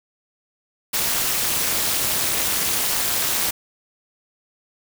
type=noise with amplitude modulation; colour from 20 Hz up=white; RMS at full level=-18 dBFS; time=0.93-3.51 s; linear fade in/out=10 ms; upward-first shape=sine; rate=265 Hz; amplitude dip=85%; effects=none